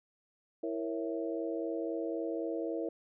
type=harmonic tone with a mistuned harmonic; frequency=110 Hz; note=A2; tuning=in tune; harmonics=3 / 4 / 5 / 6; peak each=-36 / -38 / -40 / -42 dBFS; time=0.63-2.89 s; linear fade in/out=5 ms; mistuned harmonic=4; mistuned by=+100 cents; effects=none